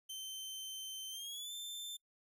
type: tone with pitch glide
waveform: sawtooth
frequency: 3095 to 3555 Hz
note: G7 to A7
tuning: -23 to +17 cents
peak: -40 dBFS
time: 0.09-1.97 s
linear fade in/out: 10 ms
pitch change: +240 cents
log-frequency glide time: 1.1-1.53 s
effects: noise-tail reverb RT60 0.1 s tail -25 dB re dry